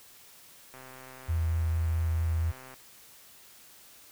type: click train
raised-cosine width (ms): 0.5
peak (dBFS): -33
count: 261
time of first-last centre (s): 0.74-2.74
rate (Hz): 130
type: tone with vibrato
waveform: sine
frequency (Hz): 82.41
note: E2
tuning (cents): 0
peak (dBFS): -25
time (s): 1.28-2.52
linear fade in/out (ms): 20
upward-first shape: triangle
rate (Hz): 4.4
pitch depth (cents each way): 14
effects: white hiss -54 dBFS RMS until 4.11 s